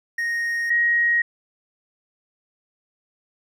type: tone pair in turn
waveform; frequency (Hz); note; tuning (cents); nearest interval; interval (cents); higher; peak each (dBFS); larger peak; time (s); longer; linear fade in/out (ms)
triangle / sine; 1864.7 / 1885.3; A#6 / A#6; 0 / +19; unison; 19; second; -20 / -16; second; 0.18-0.7 / 0.7-1.22; neither; 5
effects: none